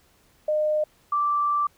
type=tone pair in turn; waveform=sine; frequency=610 / 1170.3 Hz; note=D#5 / D6; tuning=-34 / -6 cents; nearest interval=major seventh; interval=1128 cents; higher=second; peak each=-20 dBFS; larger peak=neither; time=0.48-0.84 / 1.12-1.67 s; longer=second; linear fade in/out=5 ms; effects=pink hiss -61 dBFS RMS until 1.77 s